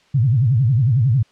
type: tone with vibrato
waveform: sine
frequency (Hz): 123.47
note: B2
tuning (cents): 0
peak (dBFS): -12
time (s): 0.14-1.23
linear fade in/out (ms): 10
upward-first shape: sine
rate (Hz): 11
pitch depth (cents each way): 250
effects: white hiss -55 dBFS RMS until 1.31 s + low-pass 4000 Hz 12 dB/octave